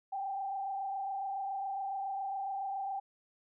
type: tone with frequency modulation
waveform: sine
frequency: 784 Hz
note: G5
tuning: in tune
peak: -34 dBFS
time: 0.12-3 s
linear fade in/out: 10 ms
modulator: 27.2 Hz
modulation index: 0.87
effects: none